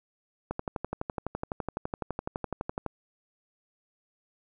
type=click train; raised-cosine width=1 ms; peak=-17 dBFS; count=29; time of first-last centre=0.51-2.863 s; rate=11.9 Hz; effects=none